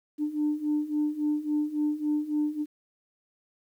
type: beating tone pair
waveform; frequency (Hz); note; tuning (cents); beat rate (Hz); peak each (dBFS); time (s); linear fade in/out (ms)
sine; 297.1 / 300.7; D4 / D4; +20 / +41; 3.6; -29 / -26; 0.18-2.66; 50
effects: tanh soft clip ceiling -19 dBFS + 10-bit